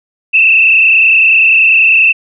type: tone with frequency modulation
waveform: sine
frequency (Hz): 2637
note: E7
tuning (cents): 0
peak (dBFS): -4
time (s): 0.33-2.13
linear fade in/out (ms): 20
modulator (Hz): 30.3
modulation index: 2.9
effects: none